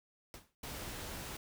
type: noise with exponential decay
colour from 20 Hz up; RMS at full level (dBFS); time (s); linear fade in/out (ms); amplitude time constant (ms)
pink; -47; 0.34-0.55; 0; 44
type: noise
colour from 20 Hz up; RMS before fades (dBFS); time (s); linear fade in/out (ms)
pink; -44; 0.63-1.37; 5
effects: none